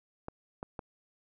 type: clicks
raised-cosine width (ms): 1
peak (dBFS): -24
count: 3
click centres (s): 0.284 / 0.629 / 0.792
effects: none